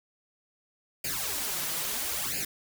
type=noise with flanger; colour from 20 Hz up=white; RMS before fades=-32 dBFS; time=1.04-2.45 s; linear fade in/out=5 ms; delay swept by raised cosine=0.42 to 6.22 ms; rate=0.75 Hz; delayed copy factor=+0.95; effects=none